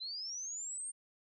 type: linear sweep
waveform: sine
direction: up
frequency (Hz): 3951 to 8800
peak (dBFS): -39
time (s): 0-0.92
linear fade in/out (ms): 20
effects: none